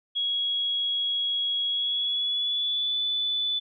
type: tone with pitch glide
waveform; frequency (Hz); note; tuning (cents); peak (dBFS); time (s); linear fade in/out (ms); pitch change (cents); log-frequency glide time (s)
sine; 3322 to 3485; G#7 to A7; 0 to -17; -24; 0.15-3.6; 20; +83; 1.67-2.98
effects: none